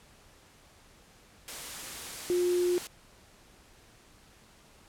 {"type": "tone in noise", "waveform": "sine", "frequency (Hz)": 355.7, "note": "F4", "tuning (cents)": 32, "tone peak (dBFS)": -24, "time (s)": [2.3, 2.78], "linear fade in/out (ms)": 0, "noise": "white", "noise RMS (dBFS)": -40, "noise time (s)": [1.48, 2.87], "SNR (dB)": 13, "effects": ["pink hiss -58 dBFS RMS until 4.88 s", "low-pass 11000 Hz 12 dB/octave"]}